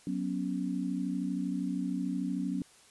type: chord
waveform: sine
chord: F# suspended fourth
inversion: none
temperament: equal with one note detuned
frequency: 185 / 244.2 / 277.2 Hz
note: F#3 / B3 / C#4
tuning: 0 / -19 / 0 cents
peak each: -34 / -36 / -34 dBFS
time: 0.07-2.62 s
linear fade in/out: 2 ms
effects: white hiss -59 dBFS RMS until 2.9 s + resampled to 24000 Hz